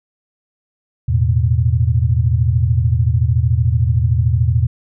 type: chord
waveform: sine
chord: E suspended fourth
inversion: none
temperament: equal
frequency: 82.41 / 110 / 123.47 Hz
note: E2 / A2 / B2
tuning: 0 / 0 / 0 cents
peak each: -16 dBFS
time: 1.08-4.67 s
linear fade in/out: 10 ms
effects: none